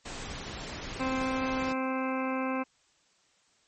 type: noise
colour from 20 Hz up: pink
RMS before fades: -39 dBFS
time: 0.05-1.73 s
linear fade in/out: 10 ms
type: harmonic tone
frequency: 261.6 Hz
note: C4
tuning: in tune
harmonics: 1 / 2 / 3 / 4 / 5 / 6 / 8 / 9 / 10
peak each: -31 / -35 / -39 / -36 / -42 / -42 / -44 / -46 / -43 dBFS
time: 0.99-2.64 s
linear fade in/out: 20 ms
effects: white hiss -67 dBFS RMS until 3.67 s + MP3 32 kbps